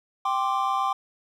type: chord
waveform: triangle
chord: G suspended fourth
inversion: none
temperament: equal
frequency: 784 / 1046.5 / 1174.7 Hz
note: G5 / C6 / D6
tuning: 0 / 0 / 0 cents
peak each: -25 dBFS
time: 0.25-0.93 s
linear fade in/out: 5 ms
effects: none